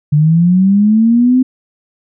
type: linear sweep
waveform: sine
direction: up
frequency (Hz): 145 to 260.2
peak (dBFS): -6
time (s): 0.12-1.43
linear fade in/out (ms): 10
effects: none